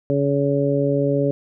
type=harmonic tone; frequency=141.1 Hz; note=C#3; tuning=31 cents sharp; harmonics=1 / 2 / 3 / 4; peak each=-22 / -22 / -22 / -22 dBFS; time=0.1-1.31 s; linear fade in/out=0 ms; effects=none